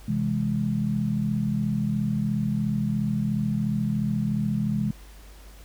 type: chord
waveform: sine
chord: C augmented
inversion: none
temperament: equal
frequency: 130.81 / 164.81 / 207.7 Hz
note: C3 / E3 / G#3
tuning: 0 / 0 / 0 cents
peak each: -28 / -29 / -25 dBFS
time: 0.08-4.91 s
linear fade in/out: 5 ms
effects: added 50 Hz sine -44 dBFS peak until 5.64 s + pink hiss -52 dBFS RMS until 5.64 s